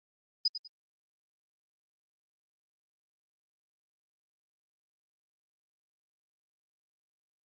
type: tone with echo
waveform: sine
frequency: 4978 Hz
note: D#8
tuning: in tune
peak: -23 dBFS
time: 0.45-0.48 s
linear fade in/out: 5 ms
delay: 98 ms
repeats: 2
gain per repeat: -11 dB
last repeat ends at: 0.676 s
effects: Opus 24 kbps